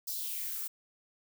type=noise with high-pass filter sweep; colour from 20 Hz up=violet; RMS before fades=-37 dBFS; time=0.07-0.68 s; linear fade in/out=10 ms; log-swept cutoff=5100 to 1000 Hz; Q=3.1; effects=none